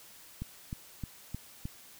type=click train; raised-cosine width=5 ms; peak=-24 dBFS; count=5; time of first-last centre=0.42-1.655 s; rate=3.24 Hz; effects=white hiss -54 dBFS RMS until 1.99 s